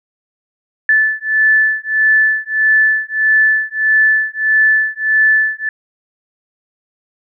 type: beating tone pair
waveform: sine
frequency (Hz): 1745 / 1746.6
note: A6 / A6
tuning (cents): -15 / -13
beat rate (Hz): 1.6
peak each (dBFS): -13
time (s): 0.89-5.69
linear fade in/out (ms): 2
effects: none